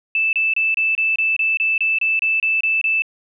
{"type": "tone bursts", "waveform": "sine", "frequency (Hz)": 2637, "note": "E7", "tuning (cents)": 0, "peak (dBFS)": -15, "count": 14, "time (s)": [0.15, 3.021], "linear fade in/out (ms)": 2, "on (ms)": 180, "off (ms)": 27, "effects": []}